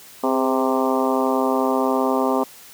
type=harmonic tone with a mistuned harmonic; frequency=130.81 Hz; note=C3; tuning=in tune; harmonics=2 / 3 / 4 / 5 / 6 / 7 / 8 / 9; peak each=-22 / -24 / -25 / -26 / -27 / -27 / -28 / -29 dBFS; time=0.23-2.44 s; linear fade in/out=10 ms; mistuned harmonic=3; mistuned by=+51 cents; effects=white hiss -44 dBFS RMS until 2.73 s + high-pass 80 Hz 12 dB/octave